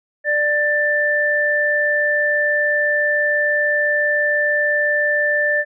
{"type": "tone pair together", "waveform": "sine", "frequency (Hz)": [591.7, 1773], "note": ["D5", "A6"], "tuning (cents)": [13, 13], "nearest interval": "octave + perfect fifth", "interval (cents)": 1900, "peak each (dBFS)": [-20, -16], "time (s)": [0.24, 5.65], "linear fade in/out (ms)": 50, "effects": []}